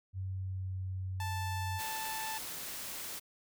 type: tone with pitch glide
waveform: sine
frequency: 94.6 to 93.68 Hz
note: F#2 to F#2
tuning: +39 to +22 cents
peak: -35 dBFS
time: 0.13-1.81 s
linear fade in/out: 50 ms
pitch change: -17 cents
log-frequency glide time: 0.3-0.75 s
type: tone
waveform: sawtooth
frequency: 880 Hz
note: A5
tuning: in tune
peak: -34 dBFS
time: 1.2-2.38 s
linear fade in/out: 2 ms
type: noise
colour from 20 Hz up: white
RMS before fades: -42 dBFS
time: 1.78-3.2 s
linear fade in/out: 20 ms
effects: none